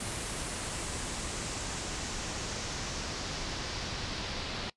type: noise with low-pass filter sweep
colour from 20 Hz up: pink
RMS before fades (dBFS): -37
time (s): 0-4.7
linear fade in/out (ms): 5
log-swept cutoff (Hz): 10000 to 4400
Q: 1.9
effects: noise-tail reverb RT60 0.1 s tail -20 dB re dry + resampled to 24000 Hz

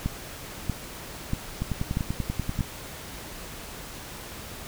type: two click trains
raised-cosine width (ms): 5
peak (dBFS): -15 / -13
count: 11 / 5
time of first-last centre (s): 1.62-2.591 / 0.06-2.608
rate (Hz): 10.3 / 1.57
effects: pink hiss -40 dBFS RMS until 4.67 s

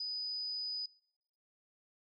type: tone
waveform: sine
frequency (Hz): 4978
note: D#8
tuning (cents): 0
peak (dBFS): -36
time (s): 0-0.86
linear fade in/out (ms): 5
effects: noise-tail reverb RT60 0.9 s tail -26 dB re dry + AAC 32 kbps

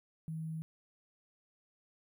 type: tone with sample-and-hold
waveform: sine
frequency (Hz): 159.9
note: D#3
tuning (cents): +48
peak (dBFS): -37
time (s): 0.28-0.62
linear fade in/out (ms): 0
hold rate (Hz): 11025
effects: none

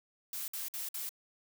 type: noise bursts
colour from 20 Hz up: blue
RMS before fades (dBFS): -39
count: 4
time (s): 0.33-1.092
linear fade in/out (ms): 2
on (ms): 150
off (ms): 54
effects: none

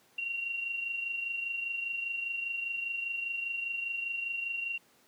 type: tone with amplitude modulation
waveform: sine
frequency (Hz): 2754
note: F7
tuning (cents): -25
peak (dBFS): -30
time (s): 0.18-4.78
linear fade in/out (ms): 5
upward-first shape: sine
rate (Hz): 25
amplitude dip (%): 50
effects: pink hiss -64 dBFS RMS until 5.07 s + high-pass 200 Hz 12 dB/octave

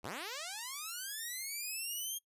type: linear sweep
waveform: 5% pulse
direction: up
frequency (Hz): 64.2 to 3247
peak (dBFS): -29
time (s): 0.03-2.19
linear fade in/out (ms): 20
effects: noise-tail reverb RT60 0.1 s tail -21 dB re dry + resampled to 32000 Hz

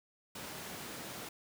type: high-pass noise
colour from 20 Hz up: pink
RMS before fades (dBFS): -45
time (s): 0.35-1.29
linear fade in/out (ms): 5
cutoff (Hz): 140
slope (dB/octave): 12
effects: none

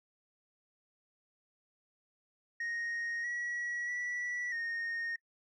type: tone with pitch steps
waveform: sine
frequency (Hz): 1866 / 1924 / 1952 / 1849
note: A#6 / B6 / B6 / A#6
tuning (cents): +1 / -46 / -21 / -15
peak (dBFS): -32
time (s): 2.6-5.16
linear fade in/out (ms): 5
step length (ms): 640
effects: noise-tail reverb RT60 0.1 s tail -23 dB re dry + tanh soft clip ceiling -33 dBFS

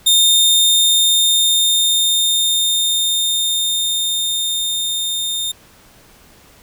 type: tone with level ramp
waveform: sawtooth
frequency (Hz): 3641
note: A#7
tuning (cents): -41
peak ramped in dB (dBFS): -6 to -16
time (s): 0.06-5.52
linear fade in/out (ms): 10
effects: pink hiss -47 dBFS RMS until 6.62 s

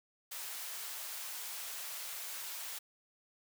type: high-pass noise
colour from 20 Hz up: white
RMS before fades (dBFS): -43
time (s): 0.31-2.79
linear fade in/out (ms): 10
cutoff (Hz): 700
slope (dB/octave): 12
effects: none

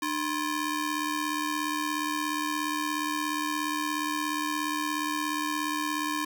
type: ring-modulated tone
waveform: sawtooth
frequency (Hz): 681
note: F5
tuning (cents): -44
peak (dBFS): -21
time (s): 0.02-6.25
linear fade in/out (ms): 5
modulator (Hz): 379
effects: none

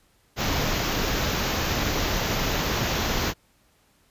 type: band-stop noise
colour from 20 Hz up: pink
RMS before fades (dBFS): -25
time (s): 0.36-3.34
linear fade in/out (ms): 50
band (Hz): 6900 to 13000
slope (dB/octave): 96
effects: pink hiss -63 dBFS RMS until 4.1 s + resampled to 32000 Hz

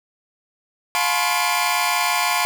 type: tone cluster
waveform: sawtooth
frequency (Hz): 709 / 859 / 1009 / 1075 / 2372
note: F5 / A5 / B5 / C6 / D7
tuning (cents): +26 / -42 / +37 / +47 / +17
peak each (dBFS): -21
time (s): 0.95-2.45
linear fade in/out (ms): 0
effects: none

